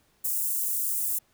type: high-pass noise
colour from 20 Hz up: white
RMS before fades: -28 dBFS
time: 0.24-1.19 s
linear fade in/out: 10 ms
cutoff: 8200 Hz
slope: 24 dB/octave
effects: pink hiss -66 dBFS RMS until 1.33 s